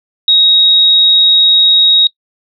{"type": "tone", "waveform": "sine", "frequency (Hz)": 3782, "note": "A#7", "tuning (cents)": 24, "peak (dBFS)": -5, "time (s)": [0.28, 2.07], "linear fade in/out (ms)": 2, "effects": ["noise-tail reverb RT60 0.1 s tail -22 dB re dry"]}